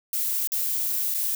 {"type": "noise with dropouts", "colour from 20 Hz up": "violet", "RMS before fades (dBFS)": -26, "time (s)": [0.13, 1.35], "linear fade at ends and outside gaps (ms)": 2, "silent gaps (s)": [[0.474, 0.519], [1.141, 1.145]], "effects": []}